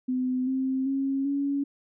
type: tone with pitch steps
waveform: sine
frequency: 254.7 / 263.1 / 271.7 / 280.7 Hz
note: C4 / C4 / C#4 / C#4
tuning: -46 / +10 / -35 / +22 cents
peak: -24 dBFS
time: 0.08-1.64 s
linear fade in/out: 10 ms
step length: 390 ms
effects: none